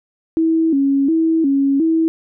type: tone with vibrato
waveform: sine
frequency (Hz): 299.3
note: D4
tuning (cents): +33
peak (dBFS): -12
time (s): 0.37-2.08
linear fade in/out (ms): 0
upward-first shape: square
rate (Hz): 1.4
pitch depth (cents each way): 140
effects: none